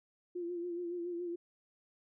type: tone with vibrato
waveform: sine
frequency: 348.1 Hz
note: F4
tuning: 6 cents flat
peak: -36 dBFS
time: 0.35-1.36 s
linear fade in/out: 10 ms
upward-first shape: sine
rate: 7.1 Hz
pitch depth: 44 cents each way
effects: none